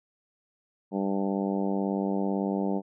harmonic tone, 98.1 Hz, G2, 2 cents sharp, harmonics 2 / 3 / 4 / 5 / 6 / 7 / 8 / 9, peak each -28 / -32 / -34 / -36 / -38 / -39 / -40 / -41 dBFS, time 0.91-2.82 s, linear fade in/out 50 ms, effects none

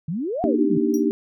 sine exponential two-way sweep, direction up then down, 146.7 to 750 to 146.7 Hz, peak -23 dBFS, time 0.08-0.78 s, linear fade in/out 5 ms, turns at 0.43 s
sine chord, Eb major seventh, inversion second, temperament equal with one note detuned, 235.4 / 293.7 / 311.1 / 392 Hz, Bb3 / D4 / Eb4 / G4, +17 / 0 / 0 / 0 cents, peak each -23 dBFS, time 0.44-1.11 s, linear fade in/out 0 ms
sawtooth tone with exponential decay, 5740 Hz, F8, 47 cents sharp, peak -28 dBFS, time 0.94-1.05 s, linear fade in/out 1 ms, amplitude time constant 23 ms
effects none

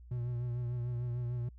triangle tone with vibrato, 121.2 Hz, B2, 32 cents flat, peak -31 dBFS, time 0.11-1.49 s, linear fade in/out 5 ms, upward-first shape triangle, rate 6.7 Hz, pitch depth 44 cents each way, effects added 60 Hz sine -50 dBFS peak until 1.58 s

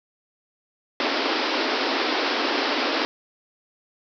pink band-pass noise, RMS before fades -24 dBFS, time 1-3.05 s, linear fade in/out 0 ms, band 250 to 5300 Hz, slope 96 dB/octave, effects none

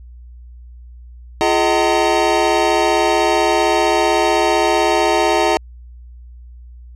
square tone cluster, 344.5 / 420.2 / 627 / 760 / 911 Hz, F4 / G#4 / D#5 / F#5 / A#5, -24 / +20 / +13 / +46 / -40 cents, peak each -20 dBFS, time 1.41-5.57 s, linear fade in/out 0 ms, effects added 60 Hz sine -35 dBFS peak until 6.95 s + low-pass 7000 Hz 12 dB/octave

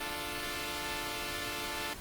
5% pulse chord, D minor, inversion none, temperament equal, 293.7 / 349.2 / 440 Hz, D4 / F4 / A4, 0 / 0 / 0 cents, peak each -29 dBFS, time 0-1.94 s, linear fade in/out 10 ms, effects pink hiss -46 dBFS RMS until 2 s + Opus 32 kbps

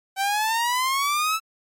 sawtooth exponential sweep, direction up, 767 to 1327 Hz, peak -17 dBFS, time 0.16-1.4 s, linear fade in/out 50 ms, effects MP3 64 kbps

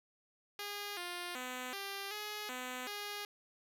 5% pulse tone with pitch steps, 409.1 / 352.3 / 252.5 / 395.9 / 420.1 / 252.4 / 411.4 Hz, G#4 / F4 / B3 / G4 / G#4 / B3 / G#4, -26 / +15 / +39 / +17 / +20 / +38 / -16 cents, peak -29 dBFS, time 0.59-3.25 s, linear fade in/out 2 ms, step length 380 ms, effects none

